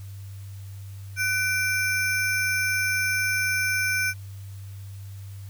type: ring-modulated tone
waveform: square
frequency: 1927 Hz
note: B6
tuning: 43 cents flat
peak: -20 dBFS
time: 1.16-4.14 s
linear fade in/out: 50 ms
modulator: 422 Hz
effects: added 98 Hz sine -36 dBFS peak until 5.49 s + white hiss -54 dBFS RMS until 5.49 s